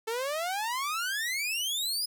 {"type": "exponential sweep", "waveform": "sawtooth", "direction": "up", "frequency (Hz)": [435.5, 5110], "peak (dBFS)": -26, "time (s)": [0.07, 2.06], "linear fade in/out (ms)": 10, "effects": []}